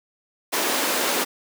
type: high-pass noise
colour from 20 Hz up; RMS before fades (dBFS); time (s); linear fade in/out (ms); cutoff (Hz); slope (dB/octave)
pink; -23; 0.52-1.25; 20; 280; 24
effects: none